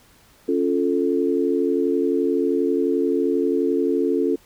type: chord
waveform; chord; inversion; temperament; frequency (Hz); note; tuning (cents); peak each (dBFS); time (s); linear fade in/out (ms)
sine; Db augmented; none; equal; 277.2 / 349.2 / 440; Db4 / F4 / A4; 0 / 0 / 0; -22; 0.48-4.36; 10
effects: pink hiss -54 dBFS RMS until 4.45 s